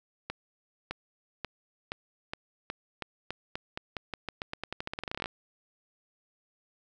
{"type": "accelerating click train", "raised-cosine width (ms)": 0.3, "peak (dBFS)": -18, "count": 30, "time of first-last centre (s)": [0.3, 5.259], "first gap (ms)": 610, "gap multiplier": 0.88, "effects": []}